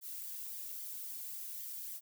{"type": "noise with flanger", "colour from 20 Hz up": "violet", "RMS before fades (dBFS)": -44, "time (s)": [0.01, 2.01], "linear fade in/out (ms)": 50, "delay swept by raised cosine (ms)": [0.72, 1.67], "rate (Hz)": 3.7, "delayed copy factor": -0.5, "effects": []}